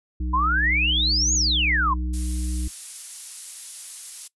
harmonic tone, 61.74 Hz, B1, in tune, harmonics 1 / 3 / 5, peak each -24 / -36 / -35 dBFS, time 0.2-2.68 s, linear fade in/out 5 ms
sine exponential two-way sweep, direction up then down, 987.8 to 6900 to 987.8 Hz, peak -19 dBFS, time 0.33-1.94 s, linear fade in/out 10 ms, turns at 1.34 s
violet noise, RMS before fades -31 dBFS, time 2.13-4.28 s, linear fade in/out 10 ms
effects noise-tail reverb RT60 0.1 s tail -20 dB re dry + resampled to 24000 Hz

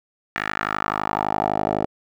10% pulse tone with band-pass filter sweep, 51.91 Hz, G#1, in tune, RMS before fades -24 dBFS, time 0.36-1.86 s, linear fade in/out 0 ms, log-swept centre 1800 to 540 Hz, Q 2.7, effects none

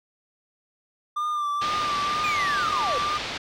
triangle tone with vibrato, 1189 Hz, D6, 21 cents sharp, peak -22 dBFS, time 1.16-3.18 s, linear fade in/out 10 ms, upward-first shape sine, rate 2.1 Hz, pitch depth 38 cents each way
white low-pass noise, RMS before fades -32 dBFS, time 1.61-3.38 s, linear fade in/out 10 ms, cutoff 4400 Hz, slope 24 dB/octave
triangle linear sweep, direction down, 2489 to 466.2 Hz, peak -25 dBFS, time 2.24-2.98 s, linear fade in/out 0 ms
effects none

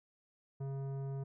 sine tone with tanh clipping, 136.7 Hz, C#3, 24 cents flat, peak -39 dBFS, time 0.6-1.24 s, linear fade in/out 10 ms, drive 13 dB, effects none

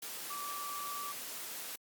sine tone in noise, 1159 Hz, D6, 23 cents flat, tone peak -40 dBFS, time 0.3-1.12 s, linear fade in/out 5 ms, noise white, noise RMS -43 dBFS, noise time 0.02-1.76 s, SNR 0 dB, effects high-pass 200 Hz 12 dB/octave + Opus 48 kbps

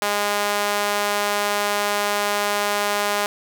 sawtooth tone with high-pass filter, 205.2 Hz, G#3, 21 cents flat, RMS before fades -22 dBFS, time 0.02-3.26 s, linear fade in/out 0 ms, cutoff 690 Hz, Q 0.98, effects none

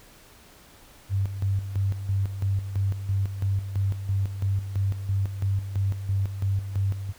sine tone with tremolo, 98 Hz, G2, in tune, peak -21 dBFS, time 1.09-7.13 s, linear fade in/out 50 ms, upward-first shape square, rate 3 Hz, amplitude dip 65%, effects pink hiss -52 dBFS RMS until 7.18 s

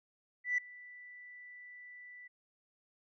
sine tone with ADSR envelope, 1975.5 Hz, B6, in tune, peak -26 dBFS, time 0.44-2.28 s, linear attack 140 ms, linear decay 4 ms, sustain -23 dB, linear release 12 ms, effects tanh soft clip ceiling -24 dBFS

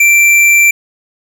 sine tone with hard clipping, 2350 Hz, D7, 1 cent sharp, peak -6 dBFS, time 0-0.71 s, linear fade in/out 5 ms, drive 12 dB, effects none

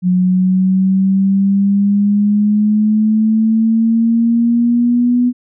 sine exponential sweep, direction up, 180.7 to 246.9 Hz, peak -9 dBFS, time 0.02-5.33 s, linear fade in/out 50 ms, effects none

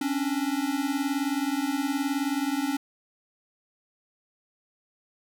square beating tone pair, 270 / 289 Hz, C#4 / D4, -45 / -28 cents, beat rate 19 Hz, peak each -29 dBFS, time 0.01-2.77 s, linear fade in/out 5 ms, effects none

